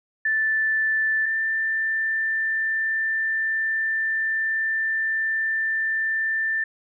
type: tone pair in turn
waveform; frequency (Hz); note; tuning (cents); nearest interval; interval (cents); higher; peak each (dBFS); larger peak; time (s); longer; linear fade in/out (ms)
sine; 1760 / 1779.4; A6 / A6; 0 / +19; unison; 19; second; -19 / -21; first; 0.25-1.26 / 1.26-6.64; second; 5
effects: none